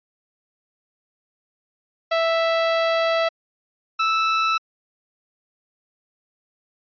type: tone pair in turn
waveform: sawtooth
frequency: 659.3 / 1315.5 Hz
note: E5 / E6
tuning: 0 / -4 cents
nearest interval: octave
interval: 1196 cents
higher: second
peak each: -14 dBFS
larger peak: neither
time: 2.11-3.29 / 3.99-4.58 s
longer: first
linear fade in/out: 10 ms
effects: resampled to 11025 Hz